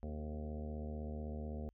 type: harmonic tone with a mistuned harmonic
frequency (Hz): 75.9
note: D#2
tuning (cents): -42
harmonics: 1 / 2 / 3 / 4 / 5 / 6 / 7 / 8 / 9 / 10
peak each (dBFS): -42 / -52 / -46 / -58 / -54 / -55 / -53 / -61 / -56 / -64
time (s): 0.03-1.69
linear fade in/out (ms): 0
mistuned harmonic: 5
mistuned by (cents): +37
effects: added 50 Hz sine -70 dBFS peak until 1.73 s